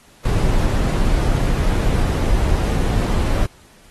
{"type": "noise", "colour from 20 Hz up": "brown", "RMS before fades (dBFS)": -17, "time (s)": [0.25, 3.46], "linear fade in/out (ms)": 5, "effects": ["pink hiss -50 dBFS RMS until 3.9 s", "AAC 32 kbps"]}